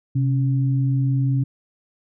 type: tone pair together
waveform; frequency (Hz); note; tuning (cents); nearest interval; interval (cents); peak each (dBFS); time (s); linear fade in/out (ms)
sine; 131.34 / 277.7; C3 / C#4; +7 / +3; octave + minor second; 1296; -17 / -27; 0.15-1.44; 10
effects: none